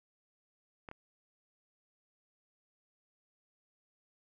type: clicks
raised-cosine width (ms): 0.5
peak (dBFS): -30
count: 2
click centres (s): 0.888 / 0.914
effects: none